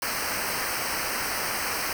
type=noise with comb filter; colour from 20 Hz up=pink; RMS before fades=-29 dBFS; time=0.02-1.93 s; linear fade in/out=2 ms; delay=0.28 ms; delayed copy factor=-0.85; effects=none